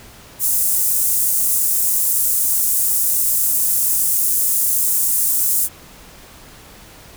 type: high-pass noise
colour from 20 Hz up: pink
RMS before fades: -17 dBFS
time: 0.39-5.69 s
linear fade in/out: 50 ms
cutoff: 8500 Hz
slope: 24 dB/octave
effects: pink hiss -42 dBFS RMS until 7.16 s